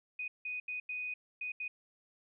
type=tone bursts at uneven times; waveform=sine; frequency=2489 Hz; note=D#7; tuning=in tune; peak=-36 dBFS; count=6; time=0.19-0.28 / 0.45-0.6 / 0.68-0.8 / 0.89-1.14 / 1.41-1.52 / 1.6-1.68 s; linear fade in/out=5 ms; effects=none